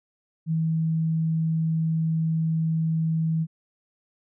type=tone; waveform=sine; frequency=161.2 Hz; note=E3; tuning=38 cents flat; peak=-21 dBFS; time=0.46-3.47 s; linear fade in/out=50 ms; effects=none